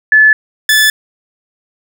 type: tone pair in turn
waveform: sine / sawtooth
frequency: 1730 / 1736.3 Hz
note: A6 / A6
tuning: -30 / -23 cents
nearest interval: unison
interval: 7 cents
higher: second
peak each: -3 dBFS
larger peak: neither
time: 0.12-0.33 / 0.69-0.9 s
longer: neither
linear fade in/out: 2 ms
effects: none